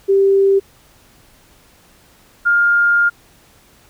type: tone pair in turn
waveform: sine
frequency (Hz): 392 / 1408.7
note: G4 / F6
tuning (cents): 0 / +15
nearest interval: octave + minor seventh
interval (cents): 2215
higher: second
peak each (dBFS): -9 / -10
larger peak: first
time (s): 0.08-0.6 / 2.45-3.1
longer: second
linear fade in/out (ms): 20
effects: pink hiss -50 dBFS RMS until 3.89 s